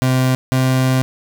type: tone pair in turn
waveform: 30% pulse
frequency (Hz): 129.2 / 129.95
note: C3 / C3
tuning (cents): -21 / -11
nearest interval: unison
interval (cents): 10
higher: second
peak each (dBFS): -10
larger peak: neither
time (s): 0.02-0.35 / 0.52-1.02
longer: second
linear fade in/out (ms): 0
effects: none